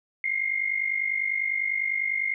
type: tone pair together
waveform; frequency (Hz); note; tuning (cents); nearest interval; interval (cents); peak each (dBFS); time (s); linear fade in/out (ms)
sine; 2099 / 2149; C7 / C7; +5 / +46; unison; 41; -27; 0.24-2.34; 2
effects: none